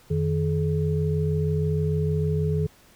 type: tone cluster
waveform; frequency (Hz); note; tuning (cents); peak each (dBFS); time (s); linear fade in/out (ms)
sine; 89.2 / 155.6 / 424.9; F2 / D#3 / G#4; +37 / 0 / +40; -27 / -23 / -28; 0.1-2.67; 10
effects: pink hiss -55 dBFS RMS until 2.95 s